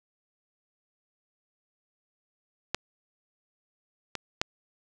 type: clicks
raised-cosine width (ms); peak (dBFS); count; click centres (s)
0.2; -9 / -15 / -7; 3; 2.746 / 4.153 / 4.415
effects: none